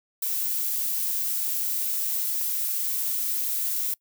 violet noise, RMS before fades -27 dBFS, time 0.22-3.94 s, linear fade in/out 5 ms, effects noise-tail reverb RT60 0.1 s tail -23 dB re dry

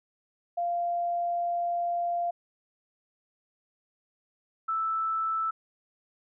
sine tone pair in turn, 694 / 1318.1 Hz, F5 / E6, -11 / -1 cents, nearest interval major seventh, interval 1110 cents, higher second, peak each -26 dBFS, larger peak neither, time 0.57-2.31 / 4.68-5.51 s, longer first, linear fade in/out 10 ms, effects none

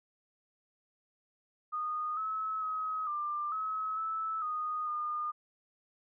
sine tone with pitch steps, 1232 / 1293 / 1271 / 1191 / 1284 / 1309 / 1237 / 1217 Hz, D#6 / E6 / D#6 / D6 / E6 / E6 / D#6 / D#6, -17 / -34 / +36 / +24 / -46 / -13 / -10 / -39 cents, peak -32 dBFS, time 1.72-5.32 s, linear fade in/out 20 ms, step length 450 ms, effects none

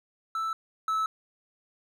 triangle tone pair in turn, 1320 / 1304.1 Hz, E6 / E6, +2 / -19 cents, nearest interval unison, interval 21 cents, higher first, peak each -26 / -23 dBFS, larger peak second, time 0.35-0.53 / 0.88-1.06 s, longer neither, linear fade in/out 2 ms, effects none

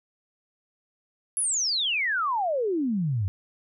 sine exponential sweep, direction down, 11110 to 90 Hz, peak -23 dBFS, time 1.37-3.28 s, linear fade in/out 0 ms, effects none

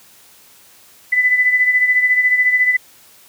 sine beating tone pair, 1997 / 2011 Hz, B6 / B6, +19 / +31 cents, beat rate 14 Hz, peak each -12 / -19 dBFS, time 1.12-2.77 s, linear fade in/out 10 ms, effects white hiss -47 dBFS RMS until 3.28 s + high-pass 60 Hz 12 dB/octave

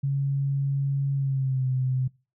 sine tone with pitch glide, 138.59 to 129.31 Hz, C#3 to C3, 0 to -20 cents, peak -22 dBFS, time 0.03-2.08 s, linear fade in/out 10 ms, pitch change -120 cents, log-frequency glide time 1.14-1.67 s, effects noise-tail reverb RT60 0.3 s tail -23 dB re dry

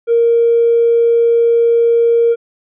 triangle tone, 466.2 Hz, A#4, in tune, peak -4 dBFS, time 0.07-2.36 s, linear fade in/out 50 ms, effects tanh soft clip ceiling -6 dBFS + resampled to 8000 Hz

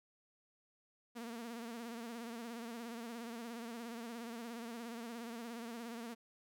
sawtooth tone with vibrato, 232.9 Hz, A#3, 1 cent flat, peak -40 dBFS, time 1.15-6.15 s, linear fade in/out 20 ms, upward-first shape sine, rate 17 Hz, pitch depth 66 cents each way, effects none

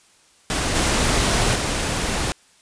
pink noise with level steps, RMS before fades -22 / -19 / -23 dBFS, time 0.5-2.32 s, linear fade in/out 0 ms, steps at 0.75 / 1.55 s, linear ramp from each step 10 ms, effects white hiss -55 dBFS RMS until 2.61 s + resampled to 22050 Hz

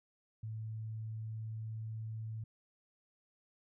sine tone with pitch glide, 110 to 110.64 Hz, A2 to A2, 0 to +10 cents, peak -39 dBFS, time 0.43-2.44 s, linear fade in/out 5 ms, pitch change +10 cents, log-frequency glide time 0.56-2.15 s, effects none

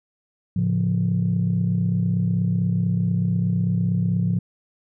sine chord, A augmented, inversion none, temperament equal, 110 / 138.59 / 174.61 Hz, A2 / C#3 / E#3, 0 / 0 / 0 cents, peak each -22 / -26 / -20 dBFS, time 0.56-4.39 s, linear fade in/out 5 ms, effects tanh soft clip ceiling -12 dBFS

